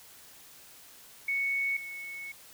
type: tone pair in turn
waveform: sine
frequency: 2217 / 2207 Hz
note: C#7 / C#7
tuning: 0 / -8 cents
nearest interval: unison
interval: 8 cents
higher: first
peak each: -27 / -38 dBFS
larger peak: first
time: 1.28-1.77 / 1.77-2.32 s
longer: second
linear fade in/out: 5 ms
effects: white hiss -53 dBFS RMS until 2.53 s